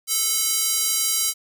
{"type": "tone with high-pass filter", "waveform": "square", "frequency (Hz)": 437.2, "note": "A4", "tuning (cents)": -11, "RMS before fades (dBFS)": -22, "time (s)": [0.07, 1.34], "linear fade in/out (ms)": 50, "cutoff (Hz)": 6100, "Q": 0.84, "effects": []}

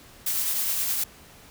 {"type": "noise with tremolo", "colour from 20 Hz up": "blue", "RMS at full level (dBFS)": -25, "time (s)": [0.26, 1.04], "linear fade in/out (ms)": 5, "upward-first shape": "triangle", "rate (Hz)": 9.6, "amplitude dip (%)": 30, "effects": ["pink hiss -50 dBFS RMS until 1.5 s"]}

